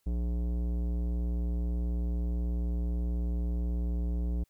sine tone with tanh clipping, 59.2 Hz, A#1, 27 cents sharp, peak -30 dBFS, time 0.06-4.44 s, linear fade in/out 10 ms, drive 15 dB, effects white hiss -75 dBFS RMS until 4.49 s

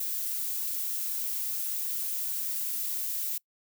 violet noise with high-pass filter sweep, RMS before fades -32 dBFS, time 0-3.38 s, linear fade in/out 5 ms, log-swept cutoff 440 to 1400 Hz, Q 0.91, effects noise-tail reverb RT60 0.1 s tail -24 dB re dry

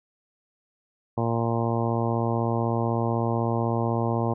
harmonic tone, 116 Hz, A#2, 8 cents flat, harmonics 1 / 2 / 3 / 4 / 5 / 6 / 7 / 8 / 9, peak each -26 / -29 / -31 / -32 / -33 / -34 / -34 / -35 / -36 dBFS, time 1.17-4.34 s, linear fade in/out 10 ms, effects none

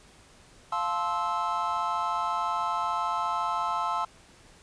triangle chord, F major seventh, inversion none, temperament just, 698.5 / 873.1 / 1047.7 / 1309.6 Hz, F5 / A5 / C6 / E6, 0 / -14 / +2 / -12 cents, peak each -33 / -30 / -29 / -29 dBFS, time 0.72-4.05 s, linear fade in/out 5 ms, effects pink hiss -55 dBFS RMS until 4.62 s + resampled to 22050 Hz

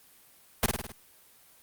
pink noise with echo, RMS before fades -23 dBFS, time 0.63-0.66 s, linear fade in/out 2 ms, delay 52 ms, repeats 5, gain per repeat -4 dB, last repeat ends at 0.92 s, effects white hiss -58 dBFS RMS until 1.62 s + Opus 32 kbps

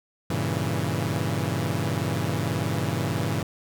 sawtooth chord, G diminished seventh, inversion none, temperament equal, 98 / 116.54 / 138.59 / 164.81 Hz, G2 / Bb2 / Db3 / Fb3, 0 / 0 / 0 / 0 cents, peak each -26 dBFS, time 0.3-3.43 s, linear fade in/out 5 ms, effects none

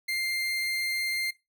30% pulse tone, 2102 Hz, C7, 7 cents sharp, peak -25 dBFS, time 0.08-1.31 s, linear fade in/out 10 ms, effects noise-tail reverb RT60 0.2 s tail -18 dB re dry

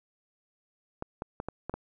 clicks, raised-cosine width 1 ms, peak -20 dBFS, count 6, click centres 1.024 / 1.221 / 1.401 / 1.486 / 1.696 / 1.74 s, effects none

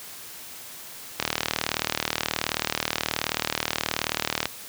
click train, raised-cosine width 0.2 ms, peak -5 dBFS, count 127, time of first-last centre 1.2-4.456 s, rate 38.7 Hz, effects white hiss -41 dBFS RMS until 4.68 s + high-pass 60 Hz 12 dB/octave

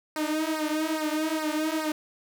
sawtooth tone with flanger, 311.1 Hz, D#4, in tune, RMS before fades -28 dBFS, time 0.16-1.92 s, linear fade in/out 2 ms, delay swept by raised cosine 0.29 to 5.49 ms, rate 2.4 Hz, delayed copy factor -0.95, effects none

